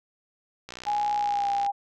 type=click train; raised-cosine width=0.2 ms; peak=-21 dBFS; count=61; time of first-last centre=0.69-1.664 s; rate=61.6 Hz
type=tone with pitch glide; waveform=sine; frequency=830.6 to 803.2 Hz; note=G#5 to G5; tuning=0 to +42 cents; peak=-23 dBFS; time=0.86-1.72 s; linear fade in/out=20 ms; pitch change=-58 cents; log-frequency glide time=1.16-1.49 s
effects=none